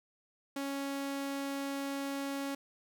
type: tone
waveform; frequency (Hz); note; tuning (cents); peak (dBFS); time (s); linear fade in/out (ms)
sawtooth; 277.2; C#4; 0; -31; 0.56-2.55; 5
effects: 12-bit